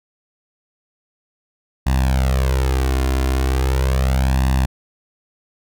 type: tone with flanger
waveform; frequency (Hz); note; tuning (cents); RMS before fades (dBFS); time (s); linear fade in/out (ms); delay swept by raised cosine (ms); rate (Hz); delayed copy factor
sawtooth; 65.41; C2; 0; -17; 1.86-4.66; 10; 1.1 to 2.9; 0.38; +0.85
effects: none